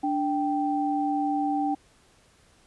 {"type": "tone pair together", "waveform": "sine", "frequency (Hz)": [292.9, 782], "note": ["D4", "G5"], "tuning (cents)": [-5, -4], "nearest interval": "octave + perfect fourth", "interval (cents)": 1701, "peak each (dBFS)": -26, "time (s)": [0.03, 1.75], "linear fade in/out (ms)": 10, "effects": ["pink hiss -60 dBFS RMS until 2.66 s", "resampled to 24000 Hz"]}